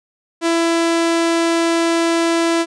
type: tone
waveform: sawtooth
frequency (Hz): 333.8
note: E4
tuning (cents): +22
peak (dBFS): -10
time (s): 0.41-2.66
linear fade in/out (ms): 50
effects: resampled to 22050 Hz